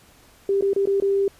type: tone with dropouts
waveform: sine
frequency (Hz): 395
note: G4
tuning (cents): +13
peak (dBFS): -17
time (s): 0.49-1.28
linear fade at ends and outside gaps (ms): 2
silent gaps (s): 0.61-0.623 / 0.733-0.762 / 0.856-0.872 / 1.001-1.022
effects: pink hiss -53 dBFS RMS until 1.39 s + resampled to 32000 Hz